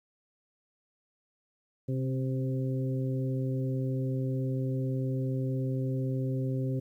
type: harmonic tone with a mistuned harmonic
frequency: 130.81 Hz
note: C3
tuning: in tune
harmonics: 1 / 2 / 3 / 4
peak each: -29 / -35 / -39 / -41 dBFS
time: 1.88-6.8 s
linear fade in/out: 10 ms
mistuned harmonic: 2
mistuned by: +17 cents
effects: 11-bit